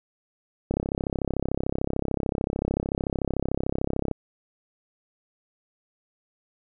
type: click train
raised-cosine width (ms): 2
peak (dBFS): -12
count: 115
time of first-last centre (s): 0.71-4.113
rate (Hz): 33.5
effects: none